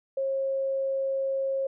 sine tone, 540 Hz, C#5, 45 cents flat, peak -25 dBFS, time 0.17-1.67 s, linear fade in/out 5 ms, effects none

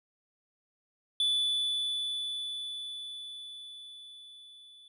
triangle tone with level ramp, 3472 Hz, A7, 24 cents flat, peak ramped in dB -23 to -51 dBFS, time 1.2-4.88 s, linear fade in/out 2 ms, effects resampled to 32000 Hz

